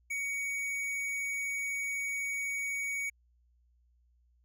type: tone with tanh clipping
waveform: sine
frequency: 2244 Hz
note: C#7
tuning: 21 cents sharp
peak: -34 dBFS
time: 0.1-3.1 s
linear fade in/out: 10 ms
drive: 14 dB
effects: added 60 Hz sine -65 dBFS peak until 4.44 s